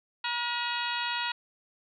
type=harmonic tone with a mistuned harmonic; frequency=477.8 Hz; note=A#4; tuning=43 cents sharp; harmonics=2 / 3 / 4 / 5 / 6 / 7 / 8 / 9; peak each=-34 / -36 / -37 / -38 / -39 / -39 / -40 / -41 dBFS; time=0.24-1.32 s; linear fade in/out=5 ms; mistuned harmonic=5; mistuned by=+96 cents; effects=none